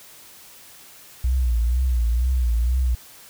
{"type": "tone with vibrato", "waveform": "sine", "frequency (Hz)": 60.6, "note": "B1", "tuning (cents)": -32, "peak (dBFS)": -17, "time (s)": [1.24, 2.95], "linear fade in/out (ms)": 5, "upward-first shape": "triangle", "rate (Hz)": 2.1, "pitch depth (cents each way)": 130, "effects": ["white hiss -46 dBFS RMS until 3.29 s"]}